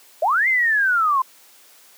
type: linear two-way sweep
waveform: sine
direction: up then down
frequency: 574 to 2121 to 1017 Hz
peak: -15 dBFS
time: 0.22-1.22 s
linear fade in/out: 5 ms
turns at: 0.48 s
effects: white hiss -50 dBFS RMS until 1.97 s + high-pass 300 Hz 12 dB/octave